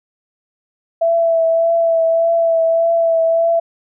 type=tone with vibrato; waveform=sine; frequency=663 Hz; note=E5; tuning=10 cents sharp; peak=-11 dBFS; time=1.01-3.6 s; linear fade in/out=10 ms; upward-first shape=triangle; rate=1.7 Hz; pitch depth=24 cents each way; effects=none